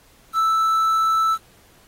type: tone with quantisation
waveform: triangle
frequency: 1318.5 Hz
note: E6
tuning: in tune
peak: -14 dBFS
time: 0.33-1.38 s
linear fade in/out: 50 ms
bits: 7
effects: pink hiss -54 dBFS RMS until 1.87 s + AAC 48 kbps